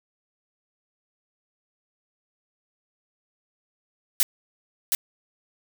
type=noise with echo; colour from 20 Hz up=blue; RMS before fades=-19 dBFS; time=4.2-4.23 s; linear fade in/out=0 ms; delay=720 ms; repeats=1; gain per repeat=-3 dB; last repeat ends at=4.95 s; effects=none